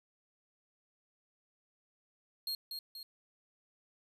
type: tone with echo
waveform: 45% pulse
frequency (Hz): 4249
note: C8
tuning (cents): +26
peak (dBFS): -34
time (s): 2.47-2.55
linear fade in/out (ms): 2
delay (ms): 240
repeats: 2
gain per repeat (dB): -5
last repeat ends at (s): 3.03
effects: resampled to 32000 Hz + 12-bit